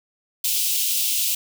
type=high-pass noise; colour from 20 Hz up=white; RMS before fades=-22 dBFS; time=0.44-1.35 s; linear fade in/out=5 ms; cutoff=2600 Hz; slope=48 dB/octave; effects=none